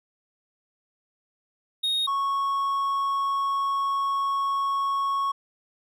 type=tone pair in turn; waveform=triangle; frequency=3729 / 1104.2 Hz; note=A#7 / C#6; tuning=0 / -7 cents; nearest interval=octave + major sixth; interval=2107 cents; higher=first; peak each=-21 dBFS; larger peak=neither; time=1.83-2.07 / 2.07-5.32 s; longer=second; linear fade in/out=10 ms; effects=none